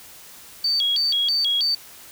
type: tone with vibrato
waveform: sine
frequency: 3892 Hz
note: B7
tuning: 26 cents flat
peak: -18 dBFS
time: 0.64-1.75 s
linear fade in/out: 5 ms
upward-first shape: square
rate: 3.1 Hz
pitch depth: 280 cents each way
effects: white hiss -44 dBFS RMS until 2.11 s